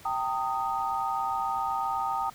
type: chord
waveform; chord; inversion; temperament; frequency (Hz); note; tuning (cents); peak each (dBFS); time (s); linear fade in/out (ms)
sine; Eb major; first; equal with one note detuned; 784 / 911.6 / 1244.5; G5 / Bb5 / Eb6; 0 / -39 / 0; -31; 0.05-2.3; 5
effects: pink hiss -51 dBFS RMS until 2.34 s